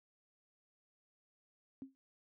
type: tone with exponential decay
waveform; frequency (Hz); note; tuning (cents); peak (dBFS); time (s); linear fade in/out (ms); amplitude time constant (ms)
sine; 267.7; C4; +40; -40; 1.82-1.95; 0; 28
effects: noise-tail reverb RT60 0.1 s tail -21 dB re dry + high-pass 80 Hz 12 dB/octave